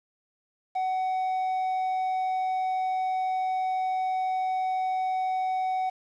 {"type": "tone with quantisation", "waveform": "triangle", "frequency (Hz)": 749, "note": "F#5", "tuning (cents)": 21, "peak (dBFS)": -23, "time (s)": [0.75, 5.9], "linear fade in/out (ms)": 10, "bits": 8, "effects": ["low-pass 5000 Hz 12 dB/octave"]}